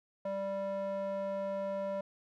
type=tone with band-pass filter; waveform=square; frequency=196 Hz; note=G3; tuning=in tune; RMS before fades=-36 dBFS; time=0.25-2.01 s; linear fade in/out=5 ms; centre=670 Hz; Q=3.8; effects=none